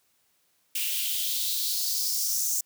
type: noise with high-pass filter sweep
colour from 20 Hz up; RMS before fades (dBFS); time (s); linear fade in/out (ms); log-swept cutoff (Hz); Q
blue; -28; 0.75-2.61; 5; 2600 to 6600; 3.7
effects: white hiss -69 dBFS RMS until 2.65 s + high-pass 60 Hz 12 dB/octave